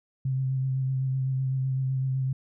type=tone with vibrato; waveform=sine; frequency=132 Hz; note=C3; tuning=16 cents sharp; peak=-24 dBFS; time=0.25-2.33 s; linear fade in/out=5 ms; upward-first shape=sine; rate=7.9 Hz; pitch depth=21 cents each way; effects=none